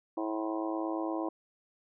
harmonic tone with a mistuned harmonic, 108.7 Hz, A2, 21 cents flat, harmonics 3 / 4 / 5 / 6 / 7 / 8 / 9 / 10, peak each -33 / -45 / -40 / -41 / -41 / -48 / -42 / -45 dBFS, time 0.17-1.29 s, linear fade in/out 5 ms, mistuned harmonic 10, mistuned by -51 cents, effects none

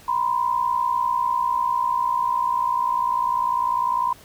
sine tone pair together, 963.9 / 1024 Hz, B5 / C6, -42 / -38 cents, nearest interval minor second, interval 104 cents, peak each -22 dBFS, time 0.08-4.13 s, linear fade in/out 5 ms, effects pink hiss -48 dBFS RMS until 4.24 s

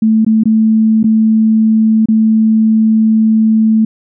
sine tone with dropouts, 220 Hz, A3, in tune, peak -6 dBFS, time 0.02-3.85 s, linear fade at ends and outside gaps 5 ms, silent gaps 0.248-0.264 / 0.436-0.455 / 1.031-1.041 / 2.058-2.085 s, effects none

